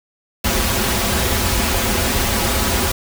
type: noise with comb filter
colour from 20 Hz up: pink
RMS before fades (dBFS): -18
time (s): 0.44-2.92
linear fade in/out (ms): 5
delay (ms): 6.6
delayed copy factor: -0.75
effects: none